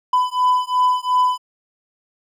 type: beating tone pair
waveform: triangle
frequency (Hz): 1000 / 1002.8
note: B5 / B5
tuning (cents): +21 / +26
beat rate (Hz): 2.8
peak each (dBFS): -16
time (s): 0.13-1.38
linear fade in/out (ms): 5
effects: none